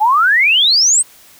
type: exponential sweep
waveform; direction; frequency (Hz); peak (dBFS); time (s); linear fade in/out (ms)
sine; up; 814 to 8680; -8; 0-1.03; 20
effects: white hiss -44 dBFS RMS until 1.39 s